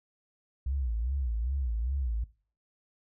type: tone with vibrato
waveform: sine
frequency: 61.74 Hz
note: B1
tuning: in tune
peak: -28 dBFS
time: 0.66-2.24 s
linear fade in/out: 5 ms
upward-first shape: sine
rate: 2.5 Hz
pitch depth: 210 cents each way
effects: noise-tail reverb RT60 0.4 s tail -19 dB re dry